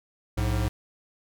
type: tone pair together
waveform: square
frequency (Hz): 60.3 / 106.31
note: B1 / G#2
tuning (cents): -41 / +41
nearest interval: minor seventh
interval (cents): 982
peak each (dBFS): -27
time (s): 0.37-0.69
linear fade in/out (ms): 10
effects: none